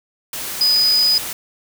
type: tone in noise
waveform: sine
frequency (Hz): 4978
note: D#8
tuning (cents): 0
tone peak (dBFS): -12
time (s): 0.61-1.18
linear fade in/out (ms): 2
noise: white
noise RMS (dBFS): -27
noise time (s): 0.33-1.33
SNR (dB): +12
effects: none